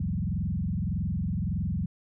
sine tone with frequency modulation, 132.1 Hz, C3, 17 cents sharp, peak -26 dBFS, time 0-1.86 s, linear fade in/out 5 ms, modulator 21.7 Hz, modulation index 3.1, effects none

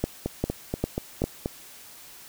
two click trains, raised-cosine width 2 ms, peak -13 / -10 dBFS, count 6 / 4, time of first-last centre 0.26-1.459 / 0.04-1.24 s, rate 4.17 / 2.5 Hz, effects white hiss -47 dBFS RMS until 2.28 s

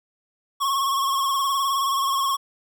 square tone with vibrato, 1096 Hz, C#6, 20 cents flat, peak -21 dBFS, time 0.6-2.37 s, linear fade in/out 20 ms, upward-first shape sine, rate 19 Hz, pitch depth 51 cents each way, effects none

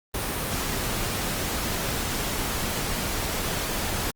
pink noise, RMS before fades -28 dBFS, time 0.14-4.11 s, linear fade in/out 5 ms, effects Opus 32 kbps

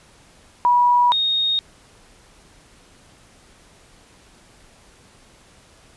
sine tone pair in turn, 972 / 3717 Hz, B5 / A#7, -28 / -6 cents, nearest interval octave + major seventh, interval 2322 cents, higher second, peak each -12 / -17 dBFS, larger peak first, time 0.65-1.12 / 1.12-1.59 s, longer neither, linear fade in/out 0 ms, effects pink hiss -51 dBFS RMS until 5.96 s + resampled to 24000 Hz

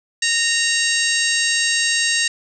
harmonic tone with a mistuned harmonic, 925 Hz, A#5, 14 cents flat, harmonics 2 / 3 / 4 / 5 / 6 / 7 / 8 / 9, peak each -21 / -23 / -24 / -25 / -26 / -26 / -27 / -28 dBFS, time 0.22-2.28 s, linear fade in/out 5 ms, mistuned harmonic 4, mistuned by +54 cents, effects none

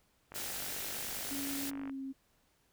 click train, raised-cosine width 0.5 ms, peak -32 dBFS, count 79, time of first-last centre 0.32-1.896 s, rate 49.5 Hz
white band-stop noise, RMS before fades -40 dBFS, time 0.34-1.71 s, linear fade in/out 20 ms, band 880 to 1300 Hz, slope 96 dB/octave
sine tone with pitch glide, 277.2 to 268.5 Hz, C#4 to C4, 0 to +45 cents, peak -38 dBFS, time 1.3-2.13 s, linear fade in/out 20 ms, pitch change -55 cents, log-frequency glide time 1.73-2 s
effects pink hiss -72 dBFS RMS until 2.72 s

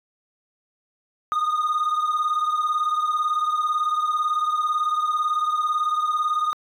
triangle beating tone pair, 1227 / 1245 Hz, D#6 / D#6, -25 / +1 cents, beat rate 18 Hz, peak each -18 / -23 dBFS, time 1.32-6.53 s, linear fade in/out 0 ms, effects tanh soft clip ceiling -16 dBFS

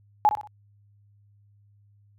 sine tone with echo, 843 Hz, G#5, 26 cents sharp, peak -14 dBFS, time 0.25-0.29 s, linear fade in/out 0 ms, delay 61 ms, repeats 3, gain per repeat -9 dB, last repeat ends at 0.473 s, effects added 102 Hz sine -56 dBFS peak until 2.18 s

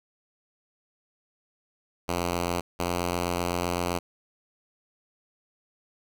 5% pulse tone pair in turn, 87.31 / 87.8 Hz, F2 / F2, 0 / +10 cents, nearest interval unison, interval 10 cents, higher second, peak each -15 dBFS, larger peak neither, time 2.08-2.61 / 2.79-3.99 s, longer second, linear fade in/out 10 ms, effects none

